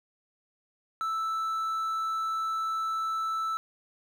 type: tone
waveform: triangle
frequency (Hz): 1318.5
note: E6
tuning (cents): 0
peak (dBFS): -26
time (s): 1.01-3.57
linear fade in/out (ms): 0
effects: 10-bit